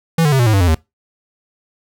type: tone with pitch steps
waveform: square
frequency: 164.81 / 148.54 / 133.87 / 120.65 / 108.73 / 98 / 88.32 / 79.6 Hz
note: E3 / D3 / C3 / B2 / A2 / G2 / F2 / D#2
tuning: 0 / +20 / +40 / -40 / -20 / 0 / +20 / +40 cents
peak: -11 dBFS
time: 0.18-0.748 s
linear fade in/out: 5 ms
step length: 71 ms
effects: noise-tail reverb RT60 0.2 s tail -22 dB re dry